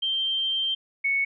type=tone pair in turn; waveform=sine; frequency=3146 / 2214 Hz; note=G7 / C#7; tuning=+6 / -3 cents; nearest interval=tritone; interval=609 cents; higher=first; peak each=-23 / -21 dBFS; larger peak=second; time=0.02-0.75 / 1.04-1.25 s; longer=first; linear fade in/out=10 ms; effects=none